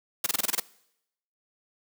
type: noise bursts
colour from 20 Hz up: white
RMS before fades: -25 dBFS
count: 8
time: 0.24-0.6 s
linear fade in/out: 5 ms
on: 24 ms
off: 24 ms
effects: noise-tail reverb RT60 0.8 s tail -22 dB re dry + high-pass 200 Hz 12 dB/octave